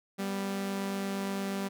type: tone pair together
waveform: sawtooth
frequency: 196.3 / 244.8 Hz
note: G3 / B3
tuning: +3 / -15 cents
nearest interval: major third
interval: 382 cents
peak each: -28 / -37 dBFS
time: 0.18-1.69 s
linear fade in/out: 20 ms
effects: none